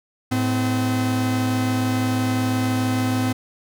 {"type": "tone pair together", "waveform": "45% pulse", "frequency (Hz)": [107.59, 255.9], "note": ["A2", "C4"], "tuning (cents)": [-38, -38], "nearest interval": "octave + minor third", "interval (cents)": 1500, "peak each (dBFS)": [-23, -21], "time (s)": [0.31, 3.33], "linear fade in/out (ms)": 10, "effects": []}